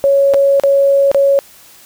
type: tone with dropouts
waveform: sine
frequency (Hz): 555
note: C#5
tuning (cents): +2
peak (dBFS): -7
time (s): 0.04-1.39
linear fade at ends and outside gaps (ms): 0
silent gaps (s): 0.337-0.343 / 0.598-0.636 / 1.115-1.146
effects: white hiss -42 dBFS RMS until 1.85 s